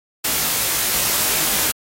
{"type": "noise with comb filter", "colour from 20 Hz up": "white", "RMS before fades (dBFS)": -19, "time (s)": [0.24, 1.72], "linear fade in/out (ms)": 10, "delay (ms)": 19, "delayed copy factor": 0.85, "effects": ["AAC 48 kbps"]}